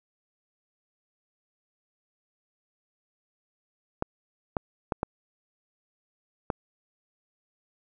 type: clicks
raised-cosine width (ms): 1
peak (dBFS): -12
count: 5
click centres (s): 4.024 / 4.568 / 4.922 / 5.031 / 6.502
effects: none